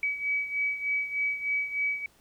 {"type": "beating tone pair", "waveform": "sine", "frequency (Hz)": [2278, 2281.3], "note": ["C#7", "C#7"], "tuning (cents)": [47, 49], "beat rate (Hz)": 3.3, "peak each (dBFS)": [-28, -33], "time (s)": [0.03, 2.06], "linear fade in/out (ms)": 2, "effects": ["pink hiss -62 dBFS RMS until 2.2 s"]}